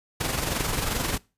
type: noise with amplitude modulation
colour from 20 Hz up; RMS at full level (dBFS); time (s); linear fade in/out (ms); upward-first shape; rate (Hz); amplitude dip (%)
pink; -25; 0.2-1.18; 10; sine; 22.6; 50
effects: noise-tail reverb RT60 0.3 s tail -23 dB re dry + resampled to 32000 Hz